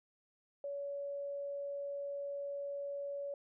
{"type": "tone", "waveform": "sine", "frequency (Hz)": 565, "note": "C#5", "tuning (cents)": 33, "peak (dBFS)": -38, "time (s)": [0.64, 3.34], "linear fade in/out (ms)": 2, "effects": []}